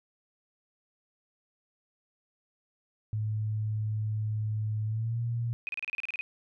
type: tone with pitch glide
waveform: sine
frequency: 107.7 to 117.45 Hz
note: A2 to A#2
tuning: -37 to +13 cents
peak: -28 dBFS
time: 3.13-5.53 s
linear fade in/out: 0 ms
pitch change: +150 cents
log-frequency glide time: 4.85-5.2 s
type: tone bursts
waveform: sine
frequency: 2500 Hz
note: D#7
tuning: 8 cents sharp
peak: -31 dBFS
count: 11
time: 5.67-6.21 s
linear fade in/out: 0 ms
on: 20 ms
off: 32 ms
effects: none